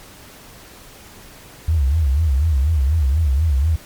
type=tone with vibrato; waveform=sine; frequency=73.42 Hz; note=D2; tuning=in tune; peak=-13 dBFS; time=1.68-3.76 s; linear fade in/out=5 ms; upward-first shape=sine; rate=4.1 Hz; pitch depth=210 cents each way; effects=pink hiss -42 dBFS RMS until 3.85 s + MP3 96 kbps